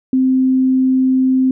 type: tone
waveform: sine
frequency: 260.2 Hz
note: C4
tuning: 9 cents flat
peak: -10 dBFS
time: 0.13-1.51 s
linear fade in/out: 2 ms
effects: none